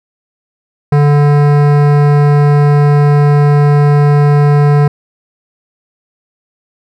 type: tone with hard clipping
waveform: sine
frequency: 145.6 Hz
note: D3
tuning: 15 cents flat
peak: -7 dBFS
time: 0.92-4.88 s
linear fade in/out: 5 ms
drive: 17 dB
effects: none